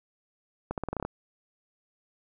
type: accelerating click train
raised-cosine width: 1 ms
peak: -17 dBFS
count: 9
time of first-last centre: 0.71-1.05 s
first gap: 68 ms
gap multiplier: 0.86
effects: none